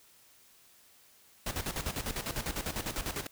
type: noise with tremolo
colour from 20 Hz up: pink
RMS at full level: -34 dBFS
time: 1.46-3.27 s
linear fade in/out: 5 ms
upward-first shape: square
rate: 10 Hz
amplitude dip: 70%
effects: white hiss -61 dBFS RMS until 3.31 s